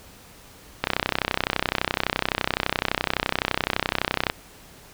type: click train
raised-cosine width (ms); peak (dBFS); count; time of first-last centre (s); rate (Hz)
0.3; -4; 111; 0.84-4.299; 31.8
effects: pink hiss -48 dBFS RMS until 4.93 s